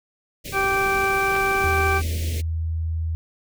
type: band-stop noise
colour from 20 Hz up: pink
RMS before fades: -33 dBFS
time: 0.44-2.42 s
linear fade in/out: 20 ms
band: 580 to 2000 Hz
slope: 48 dB/octave
type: harmonic tone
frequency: 390 Hz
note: G4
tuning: 9 cents flat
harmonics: 1 / 2 / 3 / 4 / 6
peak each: -25 / -25 / -25 / -25 / -25 dBFS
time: 0.52-2.02 s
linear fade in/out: 50 ms
type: clicks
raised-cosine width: 0.3 ms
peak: -15 dBFS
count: 2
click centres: 1.353 / 1.364 s
type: tone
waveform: sine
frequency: 81.2 Hz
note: E2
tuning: 26 cents flat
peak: -22 dBFS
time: 1.64-3.15 s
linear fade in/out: 0 ms
effects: none